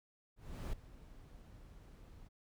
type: noise with ADSR envelope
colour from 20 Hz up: brown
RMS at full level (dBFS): -39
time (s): 0.36-2.29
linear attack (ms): 370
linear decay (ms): 6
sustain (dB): -17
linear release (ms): 25
effects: none